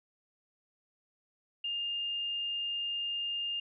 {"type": "tone", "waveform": "sine", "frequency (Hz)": 2815, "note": "F7", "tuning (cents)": 13, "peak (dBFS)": -32, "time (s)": [1.64, 3.6], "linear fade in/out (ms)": 5, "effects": []}